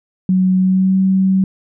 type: tone with pitch glide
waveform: sine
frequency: 186 to 190.24 Hz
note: F#3 to F#3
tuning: +9 to +48 cents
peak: -10 dBFS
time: 0.29-1.44 s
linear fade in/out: 2 ms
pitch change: +39 cents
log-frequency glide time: 0.57-0.98 s
effects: none